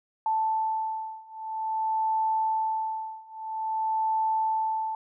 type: beating tone pair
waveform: sine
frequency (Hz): 880 / 880.5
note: A5 / A5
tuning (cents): 0 / +1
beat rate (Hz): 0.5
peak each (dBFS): -29 / -28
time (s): 0.26-4.95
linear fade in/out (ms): 2
effects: none